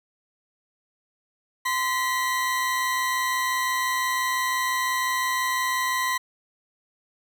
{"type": "tone pair together", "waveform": "40% pulse", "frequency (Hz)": [1031, 1936.2], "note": ["C6", "B6"], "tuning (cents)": [-26, -35], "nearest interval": "major seventh", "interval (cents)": 1091, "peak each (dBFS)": [-24, -26], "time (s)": [1.65, 6.18], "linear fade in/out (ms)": 10, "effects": []}